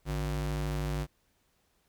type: ring-modulated tone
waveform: square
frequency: 103.9 Hz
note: G#2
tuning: 1 cent sharp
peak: -28 dBFS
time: 0.05-1.07 s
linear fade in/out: 50 ms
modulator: 46.6 Hz
effects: pink hiss -72 dBFS RMS until 1.88 s